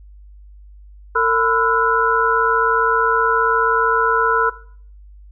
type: tone cluster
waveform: sine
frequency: 453.8 / 1003 / 1330 / 1449 Hz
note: A#4 / B5 / E6 / F#6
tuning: -47 / +26 / +15 / -37 cents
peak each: -19 dBFS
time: 1.15-4.5 s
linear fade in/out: 10 ms
effects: noise-tail reverb RT60 0.5 s tail -17 dB re dry + added 50 Hz sine -39 dBFS peak until 5.31 s